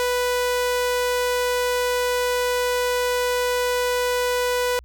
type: tone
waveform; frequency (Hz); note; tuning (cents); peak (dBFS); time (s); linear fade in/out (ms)
sawtooth; 493.9; B4; 0; -16; 0-4.79; 0
effects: added 60 Hz sine -43 dBFS peak until 4.84 s